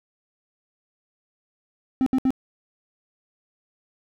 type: tone bursts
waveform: triangle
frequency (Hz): 261.6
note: C4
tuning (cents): 0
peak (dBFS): -15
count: 3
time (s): 2.01-2.305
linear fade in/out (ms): 0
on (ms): 53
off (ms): 68
effects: none